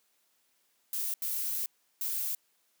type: noise bursts at uneven times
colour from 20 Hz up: violet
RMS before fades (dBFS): -33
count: 3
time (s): 0.93-1.14 / 1.22-1.66 / 2.01-2.35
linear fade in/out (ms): 2
effects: white hiss -72 dBFS RMS until 2.8 s + high-pass 200 Hz 12 dB/octave